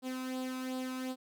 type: tone with flanger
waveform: sawtooth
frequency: 257.5 Hz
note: C4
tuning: 28 cents flat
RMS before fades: -38 dBFS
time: 0.02-1.16 s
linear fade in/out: 50 ms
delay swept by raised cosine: 0.23 to 0.82 ms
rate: 2.7 Hz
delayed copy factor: +0.6
effects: none